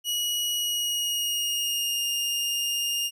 sawtooth tone with pitch glide, 2909 to 2826 Hz, F#7 to F7, -30 to +20 cents, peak -22 dBFS, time 0.04-3.11 s, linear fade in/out 50 ms, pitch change -50 cents, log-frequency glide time 0.54-2.06 s, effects none

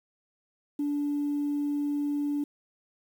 sine tone, 290 Hz, D4, 22 cents flat, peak -25 dBFS, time 0.79-2.44 s, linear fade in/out 5 ms, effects tanh soft clip ceiling -22 dBFS + 9-bit

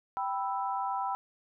sine chord, E minor, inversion first, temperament equal, 784 / 987.8 / 1318.5 Hz, G5 / B5 / E6, 0 / 0 / 0 cents, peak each -33 / -33 / -38 dBFS, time 0.17-1.15 s, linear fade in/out 0 ms, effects none

